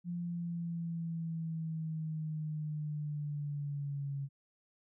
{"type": "linear sweep", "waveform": "sine", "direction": "down", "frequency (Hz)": [174.61, 138.59], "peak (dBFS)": -35, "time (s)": [0.04, 4.29], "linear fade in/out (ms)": 50, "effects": []}